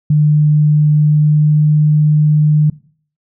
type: tone with pitch glide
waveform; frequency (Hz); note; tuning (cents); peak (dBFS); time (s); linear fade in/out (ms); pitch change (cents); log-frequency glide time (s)
sine; 150.4 to 151.36; D3 to D#3; +42 to -47; -7; 0.1-2.7; 5; +11; 0.93-1.65
effects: noise-tail reverb RT60 0.5 s tail -20 dB re dry